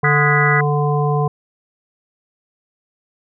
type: harmonic tone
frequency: 146.83 Hz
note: D3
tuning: in tune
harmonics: 1 / 3 / 5 / 7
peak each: -16 / -21 / -23 / -24 dBFS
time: 0.03-1.28 s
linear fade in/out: 5 ms
type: chord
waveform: sine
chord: G# minor seventh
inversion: second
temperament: equal with one note detuned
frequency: 1244.5 / 1459.6 / 1661.2 / 1975.5 Hz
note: D#6 / F#6 / G#6 / B6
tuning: 0 / -24 / 0 / 0 cents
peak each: -20 / -22 / -22 / -17 dBFS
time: 0.04-0.61 s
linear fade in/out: 5 ms
effects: none